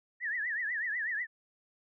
sine tone with vibrato, 1823 Hz, A#6, 39 cents flat, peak -31 dBFS, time 0.2-1.27 s, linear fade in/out 50 ms, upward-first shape triangle, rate 8.1 Hz, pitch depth 190 cents each way, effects none

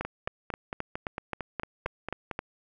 two click trains, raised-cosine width 0.5 ms, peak -18 / -16 dBFS, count 11 / 10, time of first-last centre 0.05-2.312 / 0.01-2.391 s, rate 4.42 / 3.78 Hz, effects none

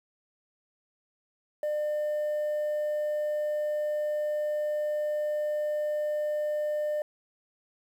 sine tone, 600 Hz, D5, 37 cents sharp, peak -24 dBFS, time 1.63-7.02 s, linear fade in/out 2 ms, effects tanh soft clip ceiling -26 dBFS + 9-bit

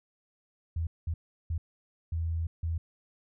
sine tone bursts at uneven times, 82.41 Hz, E2, in tune, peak -28 dBFS, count 5, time 0.76-0.87 / 1.07-1.14 / 1.5-1.58 / 2.12-2.47 / 2.63-2.78 s, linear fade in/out 5 ms, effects none

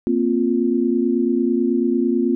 sine chord, Bb suspended second, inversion none, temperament just, 233.1 / 262.2 / 349.6 Hz, Bb3 / C4 / F4, 0 / +4 / +2 cents, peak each -20 dBFS, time 0.07-2.35 s, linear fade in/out 0 ms, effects none

